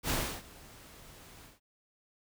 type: noise with ADSR envelope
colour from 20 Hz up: pink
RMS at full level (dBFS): -30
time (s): 0.03-1.6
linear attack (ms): 68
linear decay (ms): 320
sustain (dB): -23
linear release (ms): 150
effects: none